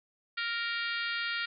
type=harmonic tone with a mistuned harmonic; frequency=466.2 Hz; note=A#4; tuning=in tune; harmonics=3 / 4 / 5 / 6 / 7 / 8 / 9 / 10; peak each=-35 / -37 / -39 / -41 / -42 / -43 / -44 / -45 dBFS; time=0.37-1.46 s; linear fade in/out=10 ms; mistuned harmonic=8; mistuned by=-15 cents; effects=none